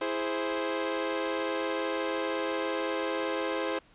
sawtooth chord, E augmented, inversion none, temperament equal, 329.6 / 415.3 / 523.3 Hz, E4 / G#4 / B#4, 0 / 0 / 0 cents, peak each -30 / -31 / -28 dBFS, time 0.01-3.79 s, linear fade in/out 5 ms, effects pink hiss -60 dBFS RMS until 3.94 s + resampled to 8000 Hz

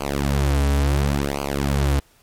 sawtooth tone with flanger, 70.3 Hz, C#2, 25 cents sharp, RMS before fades -20 dBFS, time 0-2 s, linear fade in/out 10 ms, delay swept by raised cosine 0.54 to 5.74 ms, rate 0.71 Hz, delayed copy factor -1, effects pink hiss -56 dBFS RMS until 2.22 s + MP3 64 kbps

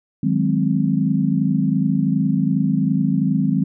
sine chord, Ab dominant seventh, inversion second, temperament equal, 155.56 / 185 / 207.7 / 261.6 Hz, Eb3 / Gb3 / Ab3 / C4, 0 / 0 / 0 / 0 cents, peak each -21 dBFS, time 0.23-3.64 s, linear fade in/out 5 ms, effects none

